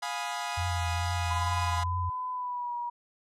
sawtooth chord, F half-diminished seventh, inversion none, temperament equal with one note detuned, 705.3 / 830.6 / 987.8 / 1244.5 Hz, F5 / Ab5 / Cb6 / Eb6, +17 / 0 / 0 / 0 cents, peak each -33 / -33 / -33 / -36 dBFS, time 0.02-1.84 s, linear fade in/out 10 ms
sine tone with vibrato, 87.31 Hz, F2, in tune, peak -29 dBFS, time 0.57-2.1 s, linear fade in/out 10 ms, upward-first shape triangle, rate 2.3 Hz, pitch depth 50 cents each way
sine tone with pitch glide, 1007 to 959.3 Hz, B5 to A#5, +33 to +49 cents, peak -31 dBFS, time 1.3-2.9 s, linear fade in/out 10 ms, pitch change -84 cents, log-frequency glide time 2.31-2.75 s
effects low-pass 9000 Hz 12 dB/octave

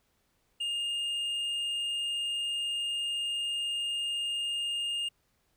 sine tone with hard clipping, 2827 Hz, F7, 20 cents sharp, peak -31 dBFS, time 0.6-5.09 s, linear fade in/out 10 ms, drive 4 dB, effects pink hiss -73 dBFS RMS until 5.56 s

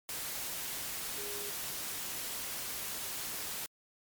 sine tone in noise, 410 Hz, G#4, 22 cents flat, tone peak -45 dBFS, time 1.18-1.5 s, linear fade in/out 0 ms, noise white, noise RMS -39 dBFS, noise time 0.09-3.66 s, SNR -9 dB, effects MP3 96 kbps

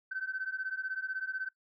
sine beating tone pair, 1523 / 1539 Hz, F#6 / G6, +50 / -32 cents, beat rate 16 Hz, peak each -37 / -36 dBFS, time 0.11-1.49 s, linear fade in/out 10 ms, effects noise-tail reverb RT60 0.1 s tail -20 dB re dry + tanh soft clip ceiling -26 dBFS

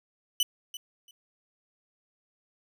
sawtooth tone with echo, 2986 Hz, F#7, 15 cents sharp, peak -19 dBFS, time 0.4-0.43 s, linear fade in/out 2 ms, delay 340 ms, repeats 2, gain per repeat -15 dB, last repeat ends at 1.11 s, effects none

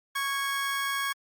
30% pulse tone pair together, 1108.7 / 1648.3 Hz, C#6 / G#6, 0 / -14 cents, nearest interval perfect fifth, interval 686 cents, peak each -28 dBFS, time 0.15-1.13 s, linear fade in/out 10 ms, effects Opus 48 kbps

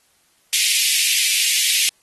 pink high-pass noise, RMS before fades -18 dBFS, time 0.53-1.89 s, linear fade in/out 0 ms, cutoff 2200 Hz, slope 48 dB/octave, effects white hiss -60 dBFS RMS until 2.02 s + AAC 32 kbps

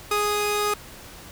sawtooth tone pair together, 415.3 / 1244.5 Hz, G#4 / D#6, 0 / 0 cents, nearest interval octave + perfect fifth, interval 1900 cents, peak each -20 / -21 dBFS, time 0.11-0.74 s, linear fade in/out 5 ms, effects pink hiss -43 dBFS RMS until 1.31 s

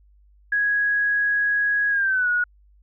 sine tone with pitch glide, 1661.2 to 1454.5 Hz, G#6 to F#6, 0 to -30 cents, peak -18 dBFS, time 0.52-2.44 s, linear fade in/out 5 ms, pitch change -230 cents, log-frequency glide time 1.9-2.29 s, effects added 50 Hz sine -52 dBFS peak until 2.82 s

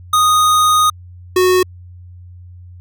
square tone pair in turn, 1241 / 367.4 Hz, D#6 / F#4, -5 / -12 cents, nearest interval octave + major sixth, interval 2107 cents, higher first, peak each -10 dBFS, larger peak neither, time 0.13-0.9 / 1.36-1.63 s, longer first, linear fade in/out 5 ms, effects added 89 Hz sine -34 dBFS peak until 2.8 s

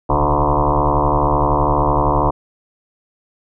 sine tone with frequency modulation, 515 Hz, C5, 28 cents flat, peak -12 dBFS, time 0.09-2.31 s, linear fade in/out 10 ms, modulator 72.8 Hz, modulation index 7.7, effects none

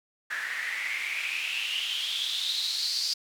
white noise with band-pass filter sweep, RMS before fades -31 dBFS, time 0.3-3.14 s, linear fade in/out 10 ms, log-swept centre 1700 to 4800 Hz, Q 7.9, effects none

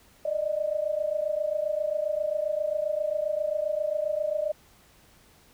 sine tone pair together, 593.5 / 621 Hz, D5 / D#5, +18 / -3 cents, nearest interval minor second, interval 79 cents, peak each -28 dBFS, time 0.25-4.52 s, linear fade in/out 5 ms, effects pink hiss -58 dBFS RMS until 5.53 s

